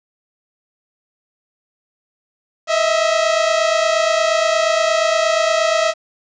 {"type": "tone pair together", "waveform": "sawtooth", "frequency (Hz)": [631.5, 660], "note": ["D#5", "E5"], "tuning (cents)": [26, 2], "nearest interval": "minor second", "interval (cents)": 76, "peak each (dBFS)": -13, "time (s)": [2.67, 5.94], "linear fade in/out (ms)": 50, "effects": ["resampled to 16000 Hz", "7-bit"]}